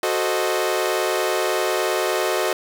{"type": "chord", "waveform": "sawtooth", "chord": "F# diminished seventh", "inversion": "none", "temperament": "equal", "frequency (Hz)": [370, 440, 523.3, 622.3], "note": ["F#4", "A4", "C5", "Eb5"], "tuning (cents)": [0, 0, 0, 0], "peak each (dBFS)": [-20, -22, -23, -21], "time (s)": [0.03, 2.53], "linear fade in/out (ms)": 2, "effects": []}